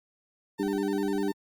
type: tone with vibrato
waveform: 30% pulse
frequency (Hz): 830.6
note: G#5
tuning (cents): 0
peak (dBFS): -36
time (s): 0.58-1.33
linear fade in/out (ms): 20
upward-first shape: square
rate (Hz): 10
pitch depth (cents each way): 140
type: harmonic tone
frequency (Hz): 99.4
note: G2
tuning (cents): +25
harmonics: 2 / 3 / 4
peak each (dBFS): -32 / -29 / -30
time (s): 0.59-1.32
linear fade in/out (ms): 10
effects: Opus 48 kbps